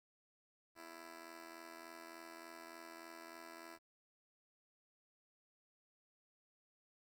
10% pulse tone with amplitude modulation, 332.3 Hz, E4, 14 cents sharp, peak -40 dBFS, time 0.75-3.79 s, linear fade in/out 50 ms, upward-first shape sine, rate 83.4 Hz, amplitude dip 80%, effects 12-bit

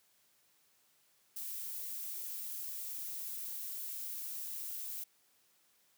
violet noise, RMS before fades -42 dBFS, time 1.36-5.04 s, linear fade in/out 5 ms, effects white hiss -71 dBFS RMS until 5.97 s + high-pass 100 Hz 12 dB/octave

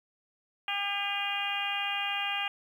harmonic tone with a mistuned harmonic, 401.9 Hz, G4, 43 cents sharp, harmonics 2 / 3 / 4 / 5 / 6 / 7 / 8, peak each -36 / -40 / -39 / -40 / -35 / -34 / -41 dBFS, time 0.68-2.48 s, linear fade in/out 2 ms, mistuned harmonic 6, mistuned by +25 cents, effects 10-bit

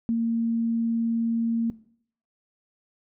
sine tone, 229.8 Hz, A#3, 25 cents flat, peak -21 dBFS, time 0.09-1.7 s, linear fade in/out 0 ms, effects noise-tail reverb RT60 0.6 s tail -19 dB re dry

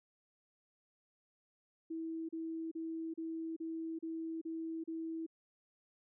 sine tone bursts, 325.3 Hz, E4, 23 cents flat, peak -38 dBFS, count 8, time 1.9-5.265 s, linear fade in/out 10 ms, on 390 ms, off 35 ms, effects none

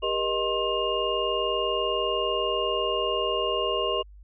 sine tone cluster, 398.8 / 479 / 621 / 1066 / 2826 Hz, G4 / A#4 / D#5 / C6 / F7, +30 / +47 / -3 / +32 / +20 cents, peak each -30 dBFS, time 0.02-4.03 s, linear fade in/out 20 ms, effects added 50 Hz sine -45 dBFS peak until 4.23 s

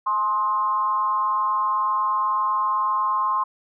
sine tone with frequency modulation, 1055 Hz, C6, 14 cents sharp, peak -19 dBFS, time 0.06-3.44 s, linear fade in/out 10 ms, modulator 204 Hz, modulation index 0.54, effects none

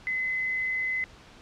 sine tone, 2034 Hz, C7, 50 cents flat, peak -26 dBFS, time 0.07-1.04 s, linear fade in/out 0 ms, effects pink hiss -51 dBFS RMS until 1.41 s + low-pass 5000 Hz 12 dB/octave

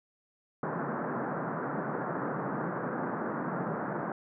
pink band-pass noise, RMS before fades -34 dBFS, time 0.63-4.12 s, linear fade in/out 2 ms, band 140 to 1600 Hz, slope 48 dB/octave, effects none

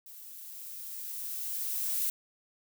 violet noise with level ramp, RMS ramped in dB -49 to -30 dBFS, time 0.06-2.1 s, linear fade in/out 2 ms, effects none

